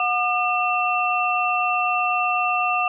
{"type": "tone cluster", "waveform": "sine", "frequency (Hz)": [729, 1208, 2696], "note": ["F#5", "D6", "E7"], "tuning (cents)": [-26, 48, 38], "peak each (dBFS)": -23, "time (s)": [0, 2.88], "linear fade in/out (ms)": 2, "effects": []}